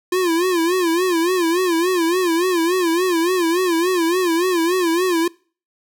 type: tone with vibrato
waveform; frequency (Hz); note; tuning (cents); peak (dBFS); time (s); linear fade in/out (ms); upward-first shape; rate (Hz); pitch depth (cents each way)
square; 349.2; F4; 0; -16; 0.12-5.28; 5; sine; 3.5; 120
effects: noise-tail reverb RT60 0.4 s tail -24 dB re dry